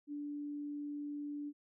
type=tone; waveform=sine; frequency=291.5 Hz; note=D4; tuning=13 cents flat; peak=-39 dBFS; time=0.07-1.53 s; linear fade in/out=50 ms; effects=none